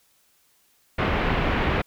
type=low-pass noise; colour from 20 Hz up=pink; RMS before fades=-23 dBFS; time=0.98-1.82 s; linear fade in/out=10 ms; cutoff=2800 Hz; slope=24 dB/octave; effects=white hiss -63 dBFS RMS until 1.86 s